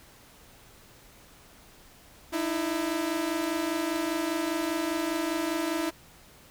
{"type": "tone pair together", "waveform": "sawtooth", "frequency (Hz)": [305.8, 330.8], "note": ["D#4", "E4"], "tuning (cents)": [-30, 6], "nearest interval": "minor second", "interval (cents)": 136, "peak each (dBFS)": [-28, -25], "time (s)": [2.32, 5.91], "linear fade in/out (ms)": 20, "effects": ["pink hiss -54 dBFS RMS until 6.5 s"]}